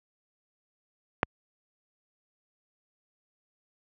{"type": "click", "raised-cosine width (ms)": 0.5, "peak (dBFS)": -6, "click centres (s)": 1.231, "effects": ["high-pass 60 Hz 12 dB/octave"]}